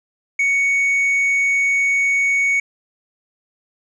sine tone with tanh clipping, 2228 Hz, C#7, 8 cents sharp, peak -15 dBFS, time 0.39-2.6 s, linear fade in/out 5 ms, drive 3 dB, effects none

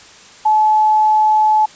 sine tone, 860 Hz, A5, 40 cents flat, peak -9 dBFS, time 0.45-1.66 s, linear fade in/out 10 ms, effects white hiss -41 dBFS RMS until 1.75 s + resampled to 16000 Hz

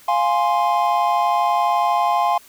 triangle chord, F minor, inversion none, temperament equal, 698.5 / 830.6 / 1046.5 Hz, F5 / Ab5 / C6, 0 / 0 / 0 cents, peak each -18 dBFS, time 0.08-2.38 s, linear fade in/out 5 ms, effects white hiss -48 dBFS RMS until 2.48 s

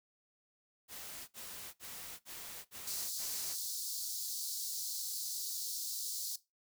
white noise bursts, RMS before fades -47 dBFS, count 6, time 0.88-3.565 s, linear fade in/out 50 ms, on 400 ms, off 57 ms
pink high-pass noise, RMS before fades -40 dBFS, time 2.87-6.36 s, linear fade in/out 5 ms, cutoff 4200 Hz, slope 48 dB/octave
effects noise-tail reverb RT60 0.2 s tail -17 dB re dry

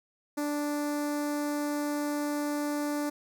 sawtooth tone with notch filter, 293.3 Hz, D4, 2 cents flat, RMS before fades -31 dBFS, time 0.37-3.1 s, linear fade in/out 10 ms, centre 3000 Hz, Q 0.88, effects 11-bit

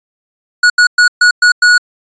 square tone bursts at uneven times, 1459 Hz, F#6, 25 cents flat, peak -5 dBFS, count 6, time 0.63-0.7 / 0.78-0.87 / 0.98-1.08 / 1.21-1.31 / 1.42-1.52 / 1.62-1.78 s, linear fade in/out 5 ms, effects resampled to 16000 Hz

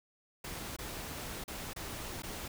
pink noise with dropouts, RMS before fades -42 dBFS, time 0.44-2.48 s, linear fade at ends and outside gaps 5 ms, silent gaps 0.765-0.786 / 1.44-1.479 / 1.734-1.761 / 2.222-2.233 s, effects none

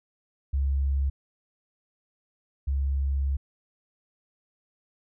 sine tone pair in turn, 68.7 / 68.7 Hz, C#2 / C#2, -15 / -15 cents, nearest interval unison, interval 0 cents, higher neither, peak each -22 / -23 dBFS, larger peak first, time 0.53-1.1 / 2.67-3.37 s, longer second, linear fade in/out 10 ms, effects none

